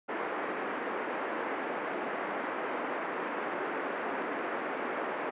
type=band-pass noise; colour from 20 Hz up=pink; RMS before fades=-35 dBFS; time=0.08-5.31 s; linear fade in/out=20 ms; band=290 to 2000 Hz; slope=24 dB/octave; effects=resampled to 8000 Hz

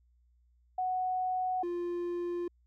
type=tone pair in turn; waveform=sine / triangle; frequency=740 / 349.2 Hz; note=F#5 / F4; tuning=0 / 0 cents; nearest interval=octave + minor second; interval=1300 cents; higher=first; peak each=-29 / -30 dBFS; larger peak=first; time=0.78-1.63 / 1.63-2.48 s; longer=neither; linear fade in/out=5 ms; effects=added 60 Hz sine -64 dBFS peak until 2.66 s

